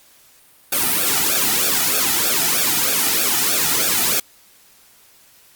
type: noise with flanger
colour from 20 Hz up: white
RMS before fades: -18 dBFS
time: 0.72-4.2 s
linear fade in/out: 5 ms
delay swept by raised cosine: 0.98 to 1.89 ms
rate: 3.2 Hz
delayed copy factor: -0.95
effects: white hiss -51 dBFS RMS until 5.55 s + Opus 48 kbps